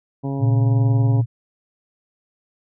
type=harmonic tone; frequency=137.6 Hz; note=C#3; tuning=12 cents flat; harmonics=1 / 2 / 3 / 4 / 5 / 6 / 7; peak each=-24 / -26 / -33 / -37 / -37 / -40 / -40 dBFS; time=0.23-1.22 s; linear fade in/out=20 ms
type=tone with vibrato; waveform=sine; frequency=116.54 Hz; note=A#2; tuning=in tune; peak=-14 dBFS; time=0.39-1.26 s; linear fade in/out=50 ms; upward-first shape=sine; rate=17 Hz; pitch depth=10 cents each way
effects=none

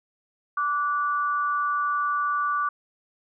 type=tone pair together; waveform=sine; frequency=1162.8 / 1465 Hz; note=D6 / F#6; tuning=-18 / -18 cents; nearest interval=major third; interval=400 cents; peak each=-23 / -29 dBFS; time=0.57-2.69 s; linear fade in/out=5 ms; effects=none

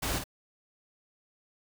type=noise with echo; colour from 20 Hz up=pink; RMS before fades=-32 dBFS; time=0.02-0.19 s; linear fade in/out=10 ms; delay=51 ms; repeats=1; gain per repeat=-6 dB; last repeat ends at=0.241 s; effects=none

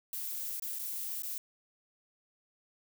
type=noise with dropouts; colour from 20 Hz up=violet; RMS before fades=-38 dBFS; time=0.13-1.38 s; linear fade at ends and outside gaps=1 ms; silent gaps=0.598-0.622 / 0.787-0.793 / 1.221-1.233 s; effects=none

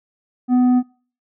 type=tone with tanh clipping; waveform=triangle; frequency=249.6 Hz; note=B3; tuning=19 cents sharp; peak=-13 dBFS; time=0.48-0.83 s; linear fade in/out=50 ms; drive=11 dB; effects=noise-tail reverb RT60 0.4 s tail -22 dB re dry

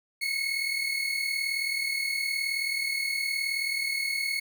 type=tone pair together; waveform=30% pulse; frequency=2172 / 2211 Hz; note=C#7 / C#7; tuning=-36 / -5 cents; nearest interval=unison; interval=31 cents; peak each=-27 / -28 dBFS; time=0.21-4.4 s; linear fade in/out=10 ms; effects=none

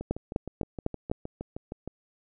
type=two click trains; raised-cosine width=2 ms; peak=-13 / -22 dBFS; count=5 / 13; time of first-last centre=0.11-1.115 / 0.01-1.876 s; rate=3.98 / 6.43 Hz; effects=none

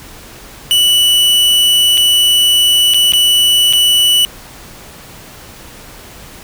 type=tone with dropouts; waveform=45% pulse; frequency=2960 Hz; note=F#7; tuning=in tune; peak=-7 dBFS; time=0.71-4.25 s; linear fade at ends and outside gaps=0 ms; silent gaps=1.973-1.977 / 2.937-2.944 / 3.121-3.135 / 3.727-3.734 s; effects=pink hiss -35 dBFS RMS until 6.43 s

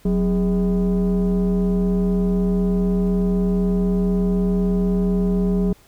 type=tone with frequency modulation; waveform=sine; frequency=185 Hz; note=F#3; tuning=in tune; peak=-14 dBFS; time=0.05-5.73 s; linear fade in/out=5 ms; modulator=226 Hz; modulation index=0.83; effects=tanh soft clip ceiling -14 dBFS + pink hiss -53 dBFS RMS until 5.87 s

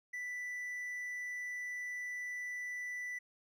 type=tone; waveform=triangle; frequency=1978 Hz; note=B6; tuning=2 cents sharp; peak=-37 dBFS; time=0.13-3.19 s; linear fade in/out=10 ms; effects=none

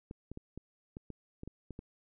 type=clicks; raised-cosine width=3 ms; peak=-30 dBFS; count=10; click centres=0.111 / 0.316 / 0.374 / 0.576 / 0.969 / 1.103 / 1.434 / 1.476 / 1.707 / 1.791 s; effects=none

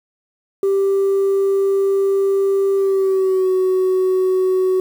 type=tone with pitch glide; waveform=sine; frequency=392 to 373.2 Hz; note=G4 to F#4; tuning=0 to +15 cents; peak=-11 dBFS; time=0.63-4.8 s; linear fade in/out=2 ms; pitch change=-85 cents; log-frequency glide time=2.77-3.49 s; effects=tanh soft clip ceiling -12 dBFS + 7-bit

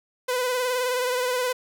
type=tone with vibrato; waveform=sawtooth; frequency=501 Hz; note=B4; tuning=25 cents sharp; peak=-19 dBFS; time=0.28-1.53 s; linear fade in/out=10 ms; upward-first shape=sine; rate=19 Hz; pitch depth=40 cents each way; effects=none

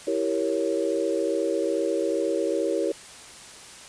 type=chord; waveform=sine; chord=E diminished seventh; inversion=none; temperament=equal; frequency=329.6 / 392 / 466.2 / 554.4 Hz; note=E4 / G4 / Bb4 / Db5; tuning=0 / 0 / 0 / 0 cents; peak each=-28 dBFS; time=0.07-2.92 s; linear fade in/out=5 ms; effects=white hiss -44 dBFS RMS until 3.88 s + resampled to 22050 Hz

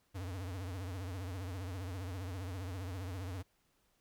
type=tone with vibrato; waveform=square; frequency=92.5 Hz; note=F#2; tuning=in tune; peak=-40 dBFS; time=0.14-3.43 s; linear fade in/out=20 ms; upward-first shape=triangle; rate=15 Hz; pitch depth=160 cents each way; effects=pink hiss -75 dBFS RMS until 4 s

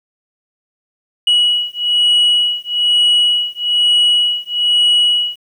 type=beating tone pair; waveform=sine; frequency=2920 / 2921.1 Hz; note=F#7 / F#7; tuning=-24 / -23 cents; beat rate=1.1 Hz; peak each=-12 dBFS; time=1.27-5.36 s; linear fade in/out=5 ms; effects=tanh soft clip ceiling -7 dBFS + 8-bit

